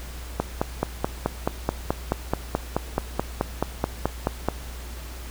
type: click train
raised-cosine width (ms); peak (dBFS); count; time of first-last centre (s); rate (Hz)
1; -7; 20; 0.4-4.486; 4.65
effects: added 60 Hz sine -35 dBFS peak until 5.3 s + pink hiss -42 dBFS RMS until 5.3 s